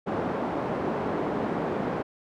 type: band-pass noise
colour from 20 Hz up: pink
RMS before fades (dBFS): -29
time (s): 0.06-2.03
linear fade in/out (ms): 20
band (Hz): 220 to 880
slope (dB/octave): 12
effects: none